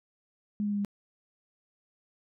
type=tone with pitch steps; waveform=sine; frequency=207.7 / 205.8 / 203.9 / 202 Hz; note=G#3 / G#3 / G#3 / G#3; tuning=0 / -16 / -32 / -48 cents; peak=-27 dBFS; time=0.6-0.848 s; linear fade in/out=0 ms; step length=62 ms; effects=none